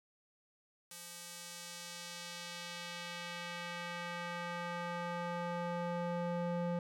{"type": "tone with band-pass filter sweep", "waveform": "square", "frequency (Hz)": 173.6, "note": "F3", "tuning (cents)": -10, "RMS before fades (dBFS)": -41, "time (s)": [0.91, 6.79], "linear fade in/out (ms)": 2, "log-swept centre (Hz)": [10000, 440], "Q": 0.83, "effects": []}